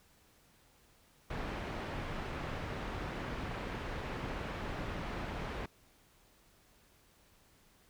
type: low-pass noise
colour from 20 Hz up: pink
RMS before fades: -40 dBFS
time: 1.3-5.66 s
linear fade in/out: 5 ms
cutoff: 2300 Hz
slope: 12 dB/octave
effects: pink hiss -66 dBFS RMS until 7.89 s